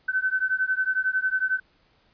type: beating tone pair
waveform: sine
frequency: 1517 / 1528 Hz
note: F#6 / G6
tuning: +43 / -45 cents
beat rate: 11 Hz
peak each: -25 dBFS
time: 0.08-1.6 s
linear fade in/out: 10 ms
effects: pink hiss -63 dBFS RMS until 2.13 s + resampled to 11025 Hz